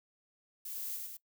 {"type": "noise with echo", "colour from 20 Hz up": "violet", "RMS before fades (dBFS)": -42, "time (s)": [0.65, 0.97], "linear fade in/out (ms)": 5, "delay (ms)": 100, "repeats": 2, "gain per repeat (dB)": -2, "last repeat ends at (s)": 1.17, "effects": ["noise-tail reverb RT60 0.1 s tail -20 dB re dry"]}